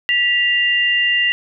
sine tone pair together, 1953.4 / 2794 Hz, B6 / F7, -20 / 0 cents, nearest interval tritone, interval 620 cents, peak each -16 dBFS, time 0.09-1.32 s, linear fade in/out 0 ms, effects none

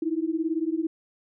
sine beating tone pair, 314.2 / 332.2 Hz, D#4 / E4, +17 / +13 cents, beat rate 18 Hz, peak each -27 dBFS, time 0.02-0.87 s, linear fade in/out 5 ms, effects none

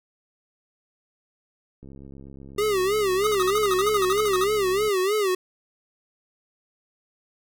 click train, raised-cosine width 3 ms, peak -31 dBFS, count 209, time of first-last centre 1.83-4.88 s, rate 68.2 Hz
square tone with vibrato, 397.5 Hz, G4, 24 cents sharp, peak -21 dBFS, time 2.58-5.35 s, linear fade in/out 5 ms, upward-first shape sine, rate 3.2 Hz, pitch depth 140 cents each way
square tone bursts, 1244.5 Hz, D#6, in tune, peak -23 dBFS, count 16, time 3.24-4.44 s, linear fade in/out 2 ms, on 30 ms, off 48 ms
effects none

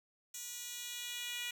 10% pulse tone with high-pass filter sweep, 483.8 Hz, B4, 36 cents flat, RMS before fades -43 dBFS, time 0.34-1.51 s, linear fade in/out 5 ms, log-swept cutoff 5700 to 2700 Hz, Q 1.6, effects none

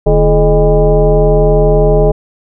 sine tone with frequency modulation, 232.1 Hz, A#3, 7 cents flat, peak -5 dBFS, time 0.06-2.12 s, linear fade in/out 10 ms, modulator 192 Hz, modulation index 2.2, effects none

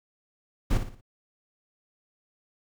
brown noise with echo, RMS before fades -22 dBFS, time 0.7-0.78 s, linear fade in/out 10 ms, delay 58 ms, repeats 4, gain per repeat -8 dB, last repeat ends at 1.012 s, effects none

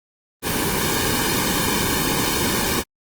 pink noise with comb filter, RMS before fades -21 dBFS, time 0.42-2.84 s, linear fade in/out 50 ms, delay 1.5 ms, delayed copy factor -0.75, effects Opus 24 kbps

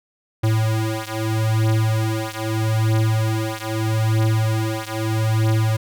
square beating tone pair, 110 / 110.79 Hz, A2 / A2, 0 / +12 cents, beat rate 0.79 Hz, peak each -21 / -22 dBFS, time 0.43-5.77 s, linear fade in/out 10 ms, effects none

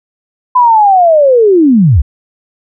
sine linear sweep, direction down, 1015 to 55.8 Hz, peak -3 dBFS, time 0.55-2.02 s, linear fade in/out 10 ms, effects none

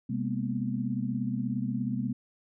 sine tone cluster, 128.9 / 202.6 / 234.5 / 251.3 Hz, C3 / G#3 / A#3 / B3, -26 / -43 / +11 / +30 cents, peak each -34 / -33 / -33 / -35 dBFS, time 0.09-2.13 s, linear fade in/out 10 ms, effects none

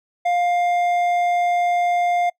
triangle tone with hard clipping, 704 Hz, F5, 14 cents sharp, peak -18 dBFS, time 0.25-2.3 s, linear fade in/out 10 ms, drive 10 dB, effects noise-tail reverb RT60 0.1 s tail -24 dB re dry

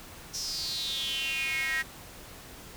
square tone with high-pass filter sweep, 145.2 Hz, D3, 19 cents flat, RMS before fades -32 dBFS, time 0.33-1.83 s, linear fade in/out 20 ms, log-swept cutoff 5700 to 1800 Hz, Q 7.9, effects pink hiss -47 dBFS RMS until 2.76 s

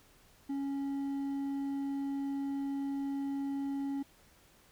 triangle tone with hard clipping, 277.2 Hz, C#4, in tune, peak -34 dBFS, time 0.49-4.03 s, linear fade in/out 10 ms, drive 7 dB, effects pink hiss -63 dBFS RMS until 4.71 s

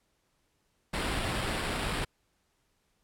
pink noise with sample-and-hold, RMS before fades -32 dBFS, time 0.93-2.05 s, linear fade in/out 10 ms, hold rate 6300 Hz, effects pink hiss -74 dBFS RMS until 3.03 s + low-pass 12000 Hz 12 dB/octave

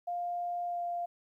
sine tone with pitch glide, 702 to 696.7 Hz, F5 to F5, +9 to -4 cents, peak -32 dBFS, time 0.07-1.06 s, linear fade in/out 10 ms, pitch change -13 cents, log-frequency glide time 0.66-0.81 s, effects 12-bit

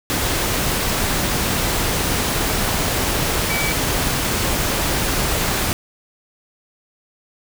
sine tone in noise, 2292 Hz, D7, 43 cents flat, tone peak -23 dBFS, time 3.5-3.72 s, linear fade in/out 0 ms, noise pink, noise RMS -20 dBFS, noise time 0.1-5.73 s, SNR -6 dB, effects none

